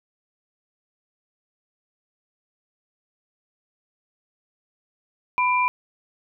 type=tone pair together; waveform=sine; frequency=998.1 / 2374 Hz; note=B5 / D7; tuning=+18 / +18 cents; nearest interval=octave + minor third; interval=1500 cents; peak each=-19 / -23 dBFS; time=5.38-5.68 s; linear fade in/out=0 ms; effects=none